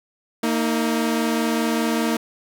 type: tone pair together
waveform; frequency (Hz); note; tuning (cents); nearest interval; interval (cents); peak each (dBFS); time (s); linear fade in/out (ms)
sawtooth; 230 / 315; A#3 / D#4; -23 / +21; perfect fourth; 544; -17 / -20; 0.43-2.17; 5
effects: none